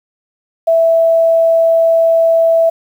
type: tone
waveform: sine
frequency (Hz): 659.3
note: E5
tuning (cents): 0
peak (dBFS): -7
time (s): 0.67-2.7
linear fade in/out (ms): 10
effects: 7-bit